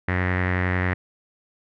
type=tone with low-pass filter; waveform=sawtooth; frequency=91.1 Hz; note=F#2; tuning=26 cents flat; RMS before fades=-23 dBFS; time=0.08-0.94 s; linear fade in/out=5 ms; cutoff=1900 Hz; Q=6.3; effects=none